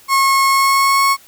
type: tone with pitch glide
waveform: 35% pulse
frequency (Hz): 1088 to 1100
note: C#6 to C#6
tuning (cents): -33 to -14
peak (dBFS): -9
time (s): 0.08-1.17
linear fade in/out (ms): 50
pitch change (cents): +19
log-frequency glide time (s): 0.47-1.02
effects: white hiss -46 dBFS RMS until 1.27 s